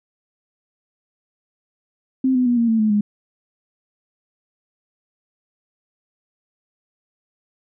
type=tone with pitch steps; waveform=sine; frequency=261.6 / 251.7 / 242.1 / 232.9 / 224.1 / 215.6 / 207.4 Hz; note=C4 / B3 / B3 / A#3 / A3 / A3 / G#3; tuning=0 / +33 / -34 / -1 / +32 / -35 / -2 cents; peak=-14 dBFS; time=2.24-3.01 s; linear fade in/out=5 ms; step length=110 ms; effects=none

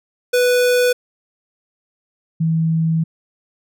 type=tone pair in turn; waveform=square / sine; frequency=493.9 / 162.18 Hz; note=B4 / E3; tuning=0 / -28 cents; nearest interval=octave + perfect fifth; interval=1928 cents; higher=first; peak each=-13 / -14 dBFS; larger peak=first; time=0.33-0.93 / 2.4-3.04 s; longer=second; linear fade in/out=10 ms; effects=none

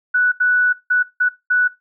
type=tone bursts at uneven times; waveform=sine; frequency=1480 Hz; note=F#6; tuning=in tune; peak=-12 dBFS; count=5; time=0.14-0.32 / 0.4-0.73 / 0.9-1.03 / 1.2-1.29 / 1.5-1.68 s; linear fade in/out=10 ms; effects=noise-tail reverb RT60 0.2 s tail -18 dB re dry

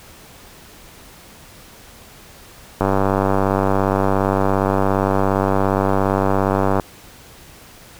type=click train; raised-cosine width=1 ms; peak=-3 dBFS; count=389; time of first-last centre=2.81-6.798 s; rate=97.3 Hz; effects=pink hiss -43 dBFS RMS until 7.99 s

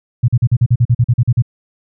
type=tone bursts; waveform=sine; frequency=120 Hz; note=B2; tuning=49 cents flat; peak=-7 dBFS; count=13; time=0.23-1.423 s; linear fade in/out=10 ms; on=53 ms; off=42 ms; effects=none

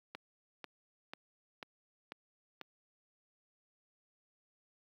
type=click train; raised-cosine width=0.3 ms; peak=-27 dBFS; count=6; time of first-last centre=0.15-2.613 s; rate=2.03 Hz; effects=high-pass 200 Hz 12 dB/octave + 11-bit

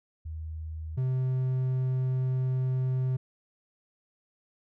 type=tone pair in turn; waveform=sine / triangle; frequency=79.2 / 129.26 Hz; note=D#2 / C3; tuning=+31 / -21 cents; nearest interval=minor sixth; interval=848 cents; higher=second; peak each=-34 / -23 dBFS; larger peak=second; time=0.25-0.97 / 0.97-3.17 s; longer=second; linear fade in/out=10 ms; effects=none

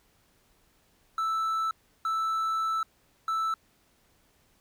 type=tone bursts at uneven times; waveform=triangle; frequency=1318.5 Hz; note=E6; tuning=in tune; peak=-24 dBFS; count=3; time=1.18-1.71 / 2.05-2.83 / 3.28-3.54 s; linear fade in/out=2 ms; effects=pink hiss -66 dBFS RMS until 4.6 s

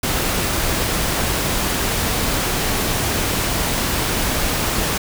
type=noise; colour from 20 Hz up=pink; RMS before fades=-20 dBFS; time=0.03-4.98 s; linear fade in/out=5 ms; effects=none

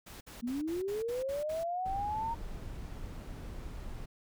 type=noise bursts; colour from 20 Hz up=pink; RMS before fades=-49 dBFS; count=8; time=0.06-1.638 s; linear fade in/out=10 ms; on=150 ms; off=54 ms
type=linear sweep; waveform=sine; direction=up; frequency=228.1 to 932.3 Hz; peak=-32 dBFS; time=0.42-2.35 s; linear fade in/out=20 ms
type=noise; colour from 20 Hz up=brown; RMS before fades=-42 dBFS; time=1.85-4.06 s; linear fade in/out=10 ms
effects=none

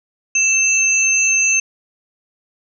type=tone pair together; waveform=sine; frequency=2648 / 6298 Hz; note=E7 / G8; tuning=+7 / +7 cents; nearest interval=octave + minor third; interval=1500 cents; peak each=-15 dBFS; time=0.35-1.6 s; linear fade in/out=5 ms; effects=none

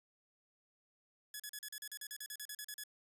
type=tone bursts; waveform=5% pulse; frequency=1696 Hz; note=G#6; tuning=36 cents sharp; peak=-32 dBFS; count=16; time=1.34-2.837 s; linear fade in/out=2 ms; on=57 ms; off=39 ms; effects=resampled to 32000 Hz

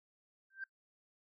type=tone with exponential growth; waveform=sine; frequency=1568 Hz; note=G6; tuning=in tune; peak=-36 dBFS; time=0.5-0.64 s; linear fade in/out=5 ms; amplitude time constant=30 ms; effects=noise-tail reverb RT60 0.1 s tail -20 dB re dry + tanh soft clip ceiling -33 dBFS

